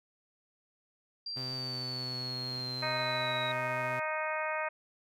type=linear sweep; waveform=sine; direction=down; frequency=4749 to 3813 Hz; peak=-36 dBFS; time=1.26-3.52 s; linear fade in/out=5 ms
type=tone with pitch glide; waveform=sawtooth; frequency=129.5 to 127.13 Hz; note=C3 to C3; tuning=-17 to -49 cents; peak=-36 dBFS; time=1.36-4 s; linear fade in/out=10 ms; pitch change=-32 cents; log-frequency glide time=1.63-1.79 s
type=harmonic tone; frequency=310.7 Hz; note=D#4; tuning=2 cents flat; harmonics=2 / 3 / 4 / 5 / 6 / 7 / 8; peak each=-36 / -38 / -39 / -40 / -41 / -41 / -42 dBFS; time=2.82-4.69 s; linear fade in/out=10 ms
effects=none